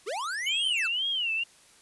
square linear two-way sweep, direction up then down, 340 to 3192 to 1210 Hz, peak -31 dBFS, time 0.06-0.88 s, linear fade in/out 20 ms, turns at 0.69 s
sine tone with vibrato, 2935 Hz, F#7, 15 cents flat, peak -26 dBFS, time 0.46-1.44 s, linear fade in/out 10 ms, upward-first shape sine, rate 2 Hz, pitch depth 190 cents each way
effects white hiss -57 dBFS RMS until 1.81 s + resampled to 24000 Hz

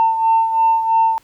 sine beating tone pair, 899 / 902 Hz, A5 / A5, +37 / +43 cents, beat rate 3 Hz, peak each -12 / -19 dBFS, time 0-1.18 s, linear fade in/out 0 ms, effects tanh soft clip ceiling -6 dBFS + pink hiss -54 dBFS RMS until 1.23 s

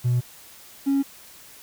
triangle tone pair in turn, 122.9 / 275.9 Hz, B2 / C#4, -8 / -8 cents, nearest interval octave + major second, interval 1400 cents, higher second, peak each -15 dBFS, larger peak neither, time 0.04-0.21 / 0.86-1.03 s, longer neither, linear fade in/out 20 ms, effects tanh soft clip ceiling -14 dBFS + white hiss -47 dBFS RMS until 1.62 s

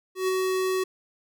square tone with ADSR envelope, 374.7 Hz, F#4, 22 cents sharp, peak -22 dBFS, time 0.15-0.84 s, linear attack 130 ms, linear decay 15 ms, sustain -2 dB, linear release 9 ms, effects none

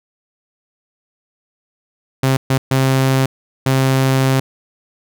sawtooth tone bursts at uneven times, 132.9 Hz, C3, 27 cents sharp, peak -8 dBFS, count 4, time 2.23-2.37 / 2.5-2.58 / 2.71-3.26 / 3.66-4.4 s, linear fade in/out 5 ms, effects none

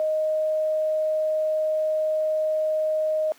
sine tone, 622.3 Hz, D#5, in tune, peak -20 dBFS, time 0-3.32 s, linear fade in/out 0 ms, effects pink hiss -53 dBFS RMS until 3.38 s + high-pass 400 Hz 12 dB/octave

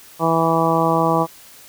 harmonic tone, 164.1 Hz, E3, 8 cents flat, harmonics 1 / 2 / 3 / 4 / 5 / 6 / 7, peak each -22 / -22 / -22 / -22 / -22 / -22 / -22 dBFS, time 0.19-1.27 s, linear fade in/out 50 ms, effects white hiss -44 dBFS RMS until 1.68 s

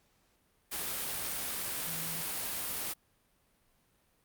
sine tone in noise, 164.81 Hz, E3, in tune, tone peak -44 dBFS, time 1.86-2.23 s, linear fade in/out 20 ms, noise white, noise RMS -36 dBFS, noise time 0.71-2.94 s, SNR -11 dB, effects pink hiss -71 dBFS RMS until 4.24 s + Opus 48 kbps

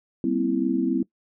sine chord, C dominant seventh, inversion second, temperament equal with one note detuned, 196 / 238.1 / 261.6 / 329.6 Hz, G3 / Bb3 / C4 / E4, 0 / +37 / 0 / 0 cents, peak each -29 / -28 / -24 / -25 dBFS, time 0.24-1.03 s, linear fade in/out 2 ms, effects noise-tail reverb RT60 0.1 s tail -21 dB re dry

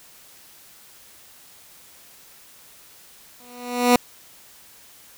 15% pulse tone with exponential growth, 244.8 Hz, B3, 15 cents flat, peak -4 dBFS, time 3.4-3.96 s, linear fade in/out 2 ms, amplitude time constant 120 ms, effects white hiss -49 dBFS RMS until 5.17 s

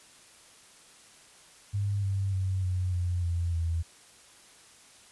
sine tone with pitch steps, 100.9 / 97.69 / 94.58 / 91.57 / 88.65 / 85.83 / 83.1 Hz, G#2 / G2 / F#2 / F#2 / F2 / F2 / E2, -49 / -5 / +39 / -17 / +26 / -30 / +15 cents, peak -26 dBFS, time 1.73-3.83 s, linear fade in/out 20 ms, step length 300 ms, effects white hiss -55 dBFS RMS until 5.11 s + resampled to 24000 Hz

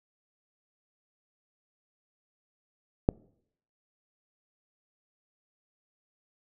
click, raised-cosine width 2 ms, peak -7 dBFS, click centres 3.089 s, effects noise-tail reverb RT60 0.7 s tail -26 dB re dry

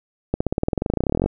accelerating click train, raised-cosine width 2 ms, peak -6 dBFS, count 25, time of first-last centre 0.34-1.26 s, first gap 65 ms, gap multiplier 0.95, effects none

